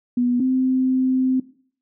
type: tone pair in turn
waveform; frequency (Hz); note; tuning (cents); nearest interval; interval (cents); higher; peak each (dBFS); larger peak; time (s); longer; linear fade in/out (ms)
sine; 245 / 259; B3 / C4; -14 / -17; minor second; 97; second; -16; neither; 0.17-0.4 / 0.4-1.4; second; 5
effects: noise-tail reverb RT60 0.5 s tail -18 dB re dry